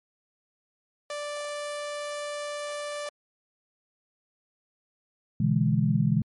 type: tone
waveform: sawtooth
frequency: 587 Hz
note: D5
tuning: 1 cent flat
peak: -28 dBFS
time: 1.1-3.09 s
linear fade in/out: 2 ms
type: chord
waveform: sine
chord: E dominant seventh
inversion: second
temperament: equal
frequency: 123.47 / 146.83 / 164.81 / 207.7 Hz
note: B2 / D3 / E3 / G#3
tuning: 0 / 0 / 0 / 0 cents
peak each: -26 dBFS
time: 5.4-6.22 s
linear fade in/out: 5 ms
effects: MP3 48 kbps